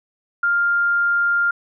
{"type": "tone", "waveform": "sine", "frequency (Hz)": 1400, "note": "F6", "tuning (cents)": 4, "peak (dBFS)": -15, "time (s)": [0.43, 1.51], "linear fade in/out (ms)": 5, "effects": []}